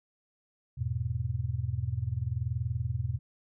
sine chord, E major, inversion none, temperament just, 82.41 / 103.01 / 123.61 Hz, E2 / G#2 / B2, 0 / -14 / +2 cents, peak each -35 / -34 / -32 dBFS, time 0.77-3.19 s, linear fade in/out 20 ms, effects none

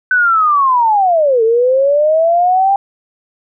sine linear two-way sweep, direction down then up, 1521 to 440 to 800 Hz, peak -8 dBFS, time 0.11-2.76 s, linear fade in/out 2 ms, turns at 1.43 s, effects none

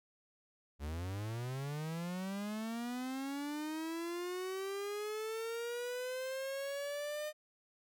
45% pulse linear sweep, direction up, 69.3 to 610 Hz, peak -38 dBFS, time 0.79-7.33 s, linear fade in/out 50 ms, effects none

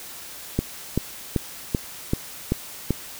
click train, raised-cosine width 3 ms, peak -7 dBFS, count 7, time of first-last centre 0.59-2.907 s, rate 2.59 Hz, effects white hiss -39 dBFS RMS until 3.19 s

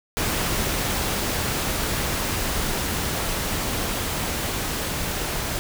pink noise with level ramp, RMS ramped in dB -24 to -27 dBFS, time 0.17-5.59 s, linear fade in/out 0 ms, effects none

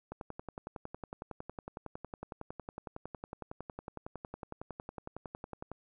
click train, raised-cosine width 1 ms, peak -27 dBFS, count 62, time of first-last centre 0.12-5.716 s, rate 10.9 Hz, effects none

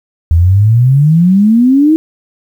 sine exponential sweep, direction up, 79.6 to 324.2 Hz, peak -4 dBFS, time 0.31-1.96 s, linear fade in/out 0 ms, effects 7-bit

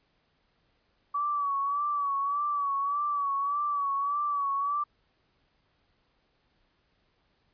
sine tone with vibrato, 1141 Hz, C#6, 50 cents sharp, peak -26 dBFS, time 1.14-4.84 s, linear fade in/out 10 ms, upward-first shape sine, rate 1.7 Hz, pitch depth 53 cents each way, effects pink hiss -71 dBFS RMS until 7.53 s + resampled to 11025 Hz

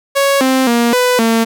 sawtooth tone with pitch steps, 555 / 262 / 236.1 / 497.9 / 227.2 Hz, C#5 / C4 / A#3 / B4 / A#3, +2 / +2 / +22 / +14 / -44 cents, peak -6 dBFS, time 0.15-1.45 s, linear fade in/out 20 ms, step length 260 ms, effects none

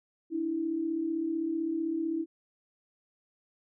sine tone pair together, 291.9 / 327.6 Hz, D4 / E4, -10 / -11 cents, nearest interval major second, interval 199 cents, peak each -36 / -29 dBFS, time 0.3-2.26 s, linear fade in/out 50 ms, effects none

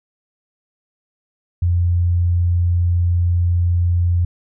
sine tone, 87.31 Hz, F2, in tune, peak -13 dBFS, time 1.62-4.25 s, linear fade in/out 5 ms, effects none

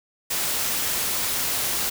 white noise, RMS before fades -25 dBFS, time 0.3-1.9 s, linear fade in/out 10 ms, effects none

